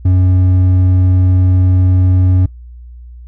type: tone with hard clipping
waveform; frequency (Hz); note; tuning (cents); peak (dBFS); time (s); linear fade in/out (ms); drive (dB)
sine; 92; F#2; -9; -8; 0.05-2.46; 5; 5
effects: noise-tail reverb RT60 0.2 s tail -26 dB re dry + added 60 Hz sine -30 dBFS peak until 3.27 s